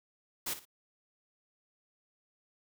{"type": "noise with echo", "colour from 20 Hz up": "white", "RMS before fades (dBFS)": -35, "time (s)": [0.46, 0.54], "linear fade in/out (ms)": 10, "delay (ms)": 57, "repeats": 2, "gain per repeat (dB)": -12, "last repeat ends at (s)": 0.654, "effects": []}